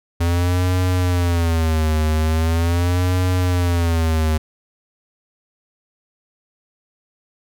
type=tone with vibrato; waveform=square; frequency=84.3 Hz; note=E2; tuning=39 cents sharp; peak=-16 dBFS; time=0.2-4.38 s; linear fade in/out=10 ms; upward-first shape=sine; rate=0.41 Hz; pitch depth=140 cents each way; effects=none